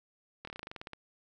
slowing click train, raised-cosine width 0.3 ms, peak -26 dBFS, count 13, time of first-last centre 0.45-0.933 s, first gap 24 ms, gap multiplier 1.09, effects none

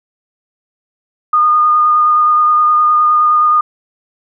sine tone with vibrato, 1223 Hz, D#6, 30 cents flat, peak -7 dBFS, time 1.33-3.61 s, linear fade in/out 5 ms, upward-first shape sine, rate 9.6 Hz, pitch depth 13 cents each way, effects none

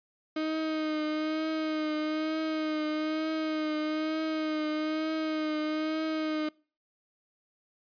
35% pulse tone with vibrato, 311.1 Hz, D#4, in tune, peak -27 dBFS, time 0.36-6.49 s, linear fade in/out 5 ms, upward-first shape triangle, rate 1.1 Hz, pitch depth 32 cents each way, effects noise-tail reverb RT60 0.4 s tail -25 dB re dry + resampled to 11025 Hz

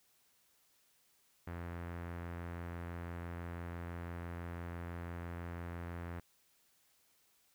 sawtooth tone with low-pass filter, 86 Hz, F2, 26 cents flat, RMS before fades -44 dBFS, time 1.47-6.2 s, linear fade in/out 5 ms, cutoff 1800 Hz, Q 1.7, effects white hiss -72 dBFS RMS until 7.54 s

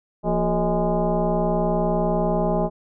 sine tone with frequency modulation, 230 Hz, A#3, 23 cents flat, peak -18 dBFS, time 0.23-2.7 s, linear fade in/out 50 ms, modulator 200 Hz, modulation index 3.1, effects none

